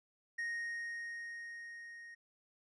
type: tone with level ramp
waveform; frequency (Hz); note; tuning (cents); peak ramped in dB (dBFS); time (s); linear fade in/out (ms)
triangle; 1864.7; A#6; 0; -34 to -48; 0.38-2.15; 10
effects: resampled to 22050 Hz